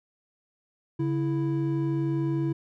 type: tone pair together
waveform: triangle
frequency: 140.92 / 329.6 Hz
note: C#3 / E4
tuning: +29 / 0 cents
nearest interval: octave + minor third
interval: 1471 cents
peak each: -25 dBFS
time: 0.99-2.53 s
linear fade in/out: 10 ms
effects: none